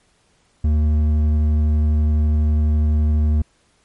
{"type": "tone with hard clipping", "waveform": "sine", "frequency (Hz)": 76, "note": "D#2", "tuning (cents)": -40, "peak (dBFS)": -15, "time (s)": [0.64, 3.42], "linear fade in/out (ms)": 5, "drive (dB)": 6, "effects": ["pink hiss -60 dBFS RMS until 3.84 s", "MP3 48 kbps"]}